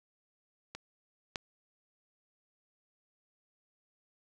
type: clicks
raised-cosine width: 0.2 ms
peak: -24 / -17 dBFS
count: 2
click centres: 0.75 / 1.358 s
effects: none